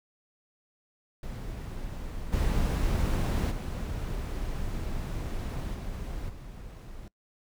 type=noise with level steps; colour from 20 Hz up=brown; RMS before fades=-37 / -26 / -33 / -36 / -43 dBFS; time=1.23-7.08 s; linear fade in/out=2 ms; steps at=2.32 / 3.5 / 5.73 / 6.28 s; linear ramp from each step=20 ms; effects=noise-tail reverb RT60 0.1 s tail -23 dB re dry